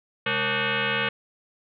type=tone with frequency modulation; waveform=sine; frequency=544 Hz; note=C#5; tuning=33 cents flat; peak=-22 dBFS; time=0.26-1.09 s; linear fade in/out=5 ms; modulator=337 Hz; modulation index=7.8; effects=none